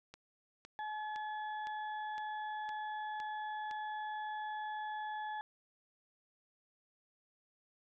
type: click train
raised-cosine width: 0.2 ms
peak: -33 dBFS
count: 8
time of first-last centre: 0.14-3.711 s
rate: 1.96 Hz
type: harmonic tone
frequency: 854 Hz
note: G#5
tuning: 48 cents sharp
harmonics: 1 / 2 / 4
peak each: -39 / -46 / -57 dBFS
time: 0.79-5.41 s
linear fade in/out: 0 ms
effects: none